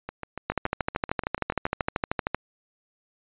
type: two click trains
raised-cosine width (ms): 0.5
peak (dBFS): -9 / -18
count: 25 / 13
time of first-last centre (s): 0.5-2.346 / 0.09-1.809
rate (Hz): 13 / 6.98
effects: resampled to 8000 Hz